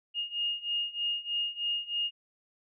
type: beating tone pair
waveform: sine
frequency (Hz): 2844 / 2847.2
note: F7 / F7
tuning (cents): +31 / +33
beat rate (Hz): 3.2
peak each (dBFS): -34 / -32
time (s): 0.14-2.11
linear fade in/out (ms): 50
effects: none